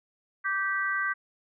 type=harmonic tone; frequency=390 Hz; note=G4; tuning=9 cents flat; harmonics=3 / 4 / 5; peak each=-32 / -28 / -32 dBFS; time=0.44-1.14 s; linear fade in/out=20 ms; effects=none